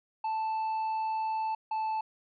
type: tone pair in turn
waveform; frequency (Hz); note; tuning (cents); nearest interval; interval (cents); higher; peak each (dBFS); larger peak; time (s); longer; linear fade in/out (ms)
triangle; 880 / 876.2; A5 / A5; 0 / -7; unison; 7; first; -27 / -27; neither; 0.24-1.55 / 1.71-2.01; first; 5
effects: resampled to 11025 Hz